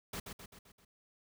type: noise with echo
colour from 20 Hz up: pink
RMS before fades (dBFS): -41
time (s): 0.13-0.2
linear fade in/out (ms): 5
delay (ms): 130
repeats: 5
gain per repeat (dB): -5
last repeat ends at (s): 0.85
effects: none